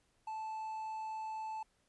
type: tone with quantisation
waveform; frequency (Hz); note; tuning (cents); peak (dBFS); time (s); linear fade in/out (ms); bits
triangle; 876; A5; -8; -37; 0.27-1.63; 5; 11
effects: pink hiss -75 dBFS RMS until 1.88 s + resampled to 24000 Hz